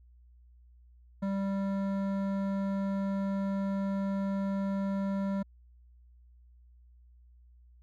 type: tone with hard clipping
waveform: sine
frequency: 196 Hz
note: G3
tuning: in tune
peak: -31 dBFS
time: 1.22-5.43 s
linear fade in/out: 10 ms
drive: 13 dB
effects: added 60 Hz sine -55 dBFS peak until 7.82 s